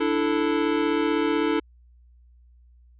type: chord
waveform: square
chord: D suspended second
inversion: none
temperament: equal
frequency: 293.7 / 329.6 / 440 Hz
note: D4 / E4 / A4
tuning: 0 / 0 / 0 cents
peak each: -26 dBFS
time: 0-1.6 s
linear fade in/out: 10 ms
effects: added 60 Hz sine -51 dBFS peak until 2.99 s + resampled to 8000 Hz